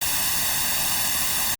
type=noise with comb filter; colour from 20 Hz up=white; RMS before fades=-23 dBFS; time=0.01-1.55 s; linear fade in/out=10 ms; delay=1.1 ms; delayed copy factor=+0.75; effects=Opus 48 kbps